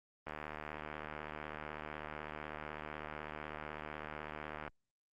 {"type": "click train", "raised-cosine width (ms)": 0.5, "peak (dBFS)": -27, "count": 336, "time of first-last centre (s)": [0.27, 4.678], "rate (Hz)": 76, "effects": ["Opus 24 kbps"]}